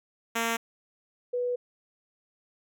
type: tone pair in turn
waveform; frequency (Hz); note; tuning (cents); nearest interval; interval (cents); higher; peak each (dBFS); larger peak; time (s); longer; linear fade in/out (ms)
5% pulse / sine; 229.5 / 491.2; A#3 / B4; -27 / -9; octave + minor second; 1318; second; -15 / -26; first; 0.35-0.57 / 1.33-1.56; second; 10
effects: none